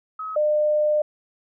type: tone pair in turn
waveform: sine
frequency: 1277 / 602.7 Hz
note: D#6 / D5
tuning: +45 / +45 cents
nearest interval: octave + minor second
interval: 1300 cents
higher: first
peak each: -28 / -17 dBFS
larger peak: second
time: 0.19-0.36 / 0.36-1.02 s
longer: second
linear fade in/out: 5 ms
effects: none